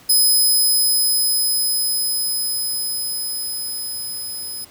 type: tone with level ramp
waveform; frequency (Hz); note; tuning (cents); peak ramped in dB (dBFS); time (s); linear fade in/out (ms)
10% pulse; 5060; D#8; +28; -6 to -22; 0.09-4.65; 10
effects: pink hiss -47 dBFS RMS until 4.7 s + high-pass 60 Hz 12 dB/octave